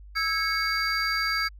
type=tone cluster; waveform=triangle; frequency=1309 / 1642 / 2201 / 4718 Hz; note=E6 / G#6 / C#7 / D8; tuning=-13 / -20 / -13 / +7 cents; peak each=-28 dBFS; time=0.15-1.49 s; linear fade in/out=20 ms; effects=added 50 Hz sine -43 dBFS peak until 1.59 s